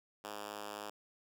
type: tone with high-pass filter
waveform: 5% pulse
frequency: 103.83 Hz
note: G#2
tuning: in tune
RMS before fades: -45 dBFS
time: 0.24-0.9 s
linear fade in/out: 5 ms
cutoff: 310 Hz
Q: 0.6
effects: none